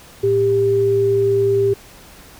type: tone pair together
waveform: sine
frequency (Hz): 111.18 / 396.2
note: A2 / G4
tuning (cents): +18 / +18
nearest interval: octave + minor seventh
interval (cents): 2200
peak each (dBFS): -23 / -13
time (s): 0.23-1.74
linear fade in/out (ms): 10
effects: pink hiss -43 dBFS RMS until 2.39 s